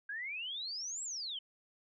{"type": "exponential two-way sweep", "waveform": "sine", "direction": "up then down", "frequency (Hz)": [1592, 7820, 2989], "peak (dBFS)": -38, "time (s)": [0.09, 1.39], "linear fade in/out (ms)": 5, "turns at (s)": 1.03, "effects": []}